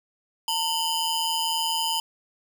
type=ring-modulated tone; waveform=sawtooth; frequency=1975.5 Hz; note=B6; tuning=in tune; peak=-17 dBFS; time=0.48-2 s; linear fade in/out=2 ms; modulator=1070 Hz; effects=none